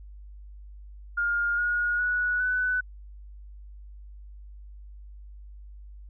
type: tone with pitch steps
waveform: sine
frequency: 1414 / 1441.2 / 1468.9 / 1497.2 Hz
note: F6 / F#6 / F#6 / F#6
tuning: +21 / -46 / -13 / +20 cents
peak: -23 dBFS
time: 1.17-2.81 s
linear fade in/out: 10 ms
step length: 410 ms
effects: added 50 Hz sine -42 dBFS peak until 6.09 s